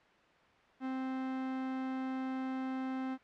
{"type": "tone", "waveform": "45% pulse", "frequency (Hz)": 261.6, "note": "C4", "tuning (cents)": 0, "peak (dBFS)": -35, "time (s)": [0.8, 3.18], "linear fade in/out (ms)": 50, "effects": ["white hiss -63 dBFS RMS until 3.23 s", "low-pass 2000 Hz 12 dB/octave"]}